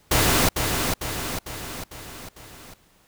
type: noise with echo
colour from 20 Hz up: pink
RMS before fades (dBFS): -19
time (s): 0.11-0.49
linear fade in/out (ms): 5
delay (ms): 450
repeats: 5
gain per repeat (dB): -5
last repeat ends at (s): 2.74
effects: pink hiss -59 dBFS RMS until 3.07 s